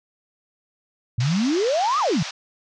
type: exponential two-way sweep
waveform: sine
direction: up then down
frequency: 111 to 1281 to 134.2 Hz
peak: -18 dBFS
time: 1.18-2.23 s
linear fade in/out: 5 ms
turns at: 1.99 s
type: band-pass noise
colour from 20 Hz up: white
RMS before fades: -33 dBFS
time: 1.2-2.31 s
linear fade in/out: 5 ms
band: 590 to 6200 Hz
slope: 48 dB/octave
effects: none